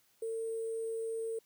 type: tone with sample-and-hold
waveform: sine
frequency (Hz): 451.4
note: A4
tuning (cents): +44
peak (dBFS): -34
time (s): 0.22-1.39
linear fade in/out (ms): 5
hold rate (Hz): 8820
effects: white hiss -70 dBFS RMS until 1.45 s